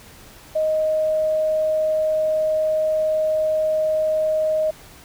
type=tone; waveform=sine; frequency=624 Hz; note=D#5; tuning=5 cents sharp; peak=-17 dBFS; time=0.55-4.71 s; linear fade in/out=10 ms; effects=pink hiss -45 dBFS RMS until 5.04 s